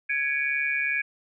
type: tone cluster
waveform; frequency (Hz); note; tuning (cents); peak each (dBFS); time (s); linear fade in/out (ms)
sine; 1665 / 2265 / 2407; G#6 / C#7 / D7; +4 / +37 / +42; -28; 0.09-1.02; 10
effects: none